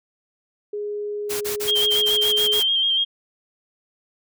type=tone with pitch glide; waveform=sine; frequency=414.7 to 421.9 Hz; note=G#4 to G#4; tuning=-3 to +27 cents; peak=-25 dBFS; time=0.73-2.6 s; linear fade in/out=5 ms; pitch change=+30 cents; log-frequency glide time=1.42-2.02 s
type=noise bursts; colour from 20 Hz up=white; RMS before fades=-28 dBFS; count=9; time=1.29-2.634 s; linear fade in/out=20 ms; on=120 ms; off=33 ms
type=tone with vibrato; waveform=sine; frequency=3195 Hz; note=G7; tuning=32 cents sharp; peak=-17 dBFS; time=1.67-3.05 s; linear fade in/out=20 ms; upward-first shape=square; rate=6.9 Hz; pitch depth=27 cents each way
effects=none